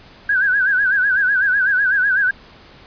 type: tone with vibrato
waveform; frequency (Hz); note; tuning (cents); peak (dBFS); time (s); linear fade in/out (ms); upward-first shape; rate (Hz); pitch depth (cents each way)
sine; 1569; G6; +1; -13; 0.29-2.31; 5; sine; 8; 110
effects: pink hiss -44 dBFS RMS until 2.86 s + resampled to 11025 Hz